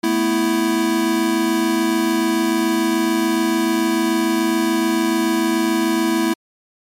square chord, A suspended second, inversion none, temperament equal, 220 / 246.9 / 329.6 Hz, A3 / B3 / E4, 0 / 0 / 0 cents, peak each -23 / -24 / -18 dBFS, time 0.03-6.34 s, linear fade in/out 10 ms, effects MP3 64 kbps

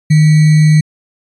sine tone with sample-and-hold, 154.3 Hz, D#3, 14 cents flat, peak -4 dBFS, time 0.1-0.81 s, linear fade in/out 10 ms, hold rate 2100 Hz, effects resampled to 22050 Hz

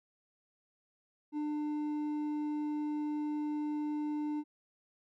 sine tone with hard clipping, 299.1 Hz, D4, 32 cents sharp, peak -34 dBFS, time 1.32-4.44 s, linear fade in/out 50 ms, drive 5 dB, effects none

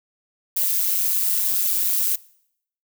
violet noise with amplitude modulation, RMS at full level -17 dBFS, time 0.56-2.16 s, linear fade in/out 10 ms, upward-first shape sine, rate 191 Hz, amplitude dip 95%, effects noise-tail reverb RT60 0.7 s tail -22 dB re dry

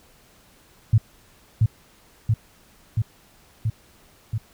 sine tone with echo, 110 Hz, A2, in tune, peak -11 dBFS, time 0.93-0.98 s, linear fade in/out 5 ms, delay 680 ms, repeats 5, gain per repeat -2 dB, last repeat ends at 4.38 s, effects pink hiss -55 dBFS RMS until 4.53 s

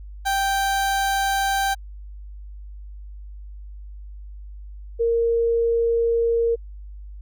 30% pulse / sine tone pair in turn, 784 / 464 Hz, G5 / A#4, 0 / -8 cents, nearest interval major sixth, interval 908 cents, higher first, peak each -17 dBFS, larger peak neither, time 0.25-1.75 / 4.99-6.56 s, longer second, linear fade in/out 20 ms, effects added 50 Hz sine -35 dBFS peak until 7.21 s

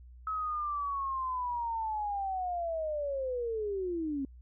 sine linear sweep, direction down, 1290 to 264.5 Hz, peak -31 dBFS, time 0.27-4.25 s, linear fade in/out 2 ms, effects added 61 Hz sine -49 dBFS peak until 4.41 s

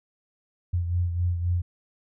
sine beating tone pair, 87.31 / 91.11 Hz, F2 / F#2, 0 / -26 cents, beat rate 3.8 Hz, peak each -23 / -32 dBFS, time 0.73-1.62 s, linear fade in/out 10 ms, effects none

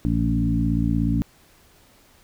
harmonic tone with a mistuned harmonic, 56.8 Hz, A#1, 44 cents flat, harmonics 1 / 2 / 3 / 4 / 5, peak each -25 / -25 / -25 / -25 / -25 dBFS, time 0.05-1.22 s, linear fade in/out 0 ms, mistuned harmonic 2, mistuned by +18 cents, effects pink hiss -55 dBFS RMS until 2.23 s

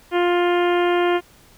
harmonic tone, 351.5 Hz, F4, 11 cents sharp, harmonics 1 / 2 / 3 / 4 / 5 / 6 / 7 / 8 / 9, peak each -17 / -23 / -27 / -29 / -31 / -33 / -34 / -35 / -36 dBFS, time 0.11-1.21 s, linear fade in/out 50 ms, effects pink hiss -51 dBFS RMS until 1.57 s

